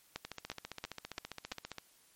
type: two click trains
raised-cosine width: 0.2 ms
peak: -21 / -24 dBFS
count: 5 / 24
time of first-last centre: 0.16-1.521 / 0.25-1.783 s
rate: 2.94 / 15 Hz
effects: white hiss -66 dBFS RMS until 2.15 s + MP3 64 kbps